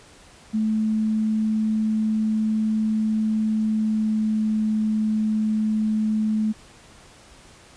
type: tone with pitch glide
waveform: sine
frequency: 217.5 to 216.1 Hz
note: A3 to A3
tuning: -20 to -31 cents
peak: -19 dBFS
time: 0.53-6.53 s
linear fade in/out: 20 ms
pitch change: -11 cents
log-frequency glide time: 3.41-4.71 s
effects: pink hiss -49 dBFS RMS until 7.76 s + resampled to 22050 Hz